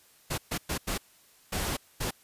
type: noise bursts at uneven times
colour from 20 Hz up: pink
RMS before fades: -31 dBFS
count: 6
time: 0.3-0.38 / 0.51-0.58 / 0.69-0.78 / 0.87-0.98 / 1.52-1.77 / 2-2.11 s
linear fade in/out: 10 ms
effects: white hiss -60 dBFS RMS until 2.23 s + resampled to 32000 Hz

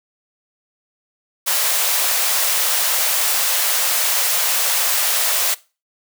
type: high-pass noise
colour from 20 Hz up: white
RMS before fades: -18 dBFS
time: 1.46-5.55 s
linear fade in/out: 20 ms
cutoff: 490 Hz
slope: 48 dB/octave
effects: noise-tail reverb RT60 0.3 s tail -20 dB re dry

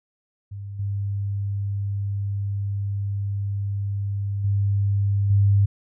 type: tone with level steps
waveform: sine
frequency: 100 Hz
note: G2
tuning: 35 cents sharp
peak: -31 / -23 / -18 / -14 dBFS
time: 0.51-5.66 s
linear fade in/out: 10 ms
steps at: 0.79 / 4.44 / 5.3 s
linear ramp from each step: 5 ms
effects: none

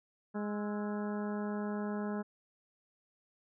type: harmonic tone with a mistuned harmonic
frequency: 207.7 Hz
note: G#3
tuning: in tune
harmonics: 1 / 2 / 3 / 4 / 5 / 6 / 7 / 8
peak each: -35 / -41 / -45 / -47 / -49 / -51 / -52 / -53 dBFS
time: 0.34-2.23 s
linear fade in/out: 20 ms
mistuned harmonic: 6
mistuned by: +88 cents
effects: none

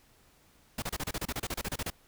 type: noise bursts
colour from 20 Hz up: pink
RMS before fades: -34 dBFS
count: 16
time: 0.78-1.902 s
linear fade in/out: 5 ms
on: 42 ms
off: 30 ms
effects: pink hiss -63 dBFS RMS until 2.07 s

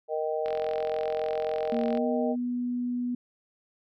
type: harmonic tone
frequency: 155.56 Hz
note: D#3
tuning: in tune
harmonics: 3 / 4 / 5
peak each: -30 / -30 / -35 dBFS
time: 0.08-2.36 s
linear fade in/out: 50 ms
type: click train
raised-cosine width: 0.3 ms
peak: -24 dBFS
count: 67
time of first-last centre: 0.46-1.974 s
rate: 43.6 Hz
type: tone with pitch glide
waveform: sine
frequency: 234.2 to 245.1 Hz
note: A#3 to B3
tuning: +8 to -13 cents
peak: -27 dBFS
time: 1.72-3.15 s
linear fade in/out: 5 ms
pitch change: +79 cents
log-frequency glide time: 1.92-2.05 s
effects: none

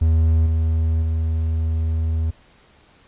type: tone with level steps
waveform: triangle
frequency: 80.4 Hz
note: E2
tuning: 43 cents flat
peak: -11 / -14 / -16 dBFS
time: 0.01-2.31 s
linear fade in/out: 10 ms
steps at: 0.46 / 1.02 s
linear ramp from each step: 2 ms
effects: pink hiss -53 dBFS RMS until 3.07 s + resampled to 8000 Hz

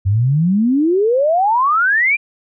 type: exponential sweep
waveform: sine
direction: up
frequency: 92.5 to 2439 Hz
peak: -11 dBFS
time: 0.05-2.17 s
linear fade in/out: 20 ms
effects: none

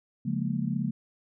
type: chord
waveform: sine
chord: Bb minor seventh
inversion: first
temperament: just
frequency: 139.85 / 174.81 / 209.8 / 233.1 Hz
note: Db3 / F3 / Ab3 / Bb3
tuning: +16 / +2 / +18 / 0 cents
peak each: -32 dBFS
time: 0.25-0.91 s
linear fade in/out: 10 ms
effects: none

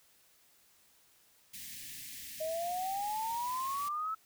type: band-stop noise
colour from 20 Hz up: white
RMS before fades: -46 dBFS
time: 1.53-3.89 s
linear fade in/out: 10 ms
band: 300 to 1700 Hz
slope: 96 dB/octave
type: exponential sweep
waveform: sine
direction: up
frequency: 622.3 to 1316 Hz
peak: -33 dBFS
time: 2.4-4.15 s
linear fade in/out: 10 ms
effects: white hiss -66 dBFS RMS until 4.25 s

